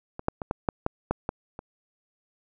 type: clicks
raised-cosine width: 1 ms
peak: -21 / -9 / -18 / -12 / -9 / -10 / -10 / -13 / -23 dBFS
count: 9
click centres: 0.194 / 0.284 / 0.418 / 0.511 / 0.688 / 0.864 / 1.11 / 1.291 / 1.591 s
effects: none